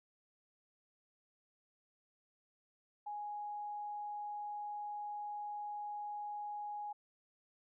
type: tone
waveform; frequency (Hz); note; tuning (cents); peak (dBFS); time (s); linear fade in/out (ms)
sine; 830.6; G#5; 0; -40; 3.06-6.93; 10
effects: none